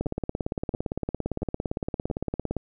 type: two click trains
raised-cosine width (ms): 2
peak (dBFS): -18 / -14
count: 4 / 46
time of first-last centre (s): 0.06-2.101 / 0.01-2.567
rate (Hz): 1.47 / 17.6
effects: none